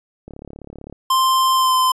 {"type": "click train", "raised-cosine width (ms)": 2, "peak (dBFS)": -22, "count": 24, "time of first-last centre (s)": [0.28, 0.926], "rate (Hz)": 35.6}
{"type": "tone with pitch glide", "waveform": "square", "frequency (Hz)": [1046.5, 1030.9], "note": ["C6", "C6"], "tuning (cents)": [0, -26], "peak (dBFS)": -14, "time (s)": [1.1, 1.92], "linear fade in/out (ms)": 5, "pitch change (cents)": -26, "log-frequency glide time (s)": [1.55, 1.74]}
{"effects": ["resampled to 32000 Hz"]}